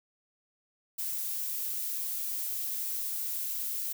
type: noise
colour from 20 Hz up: violet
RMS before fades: -34 dBFS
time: 0.98-3.93 s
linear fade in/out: 10 ms
effects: none